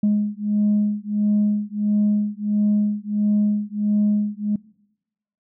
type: beating tone pair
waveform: sine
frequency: 207.7 / 209.2 Hz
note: G#3 / G#3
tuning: 0 / +13 cents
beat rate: 1.5 Hz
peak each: -19 dBFS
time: 0.03-4.56 s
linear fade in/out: 5 ms
effects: noise-tail reverb RT60 0.9 s tail -24 dB re dry + tanh soft clip ceiling -12 dBFS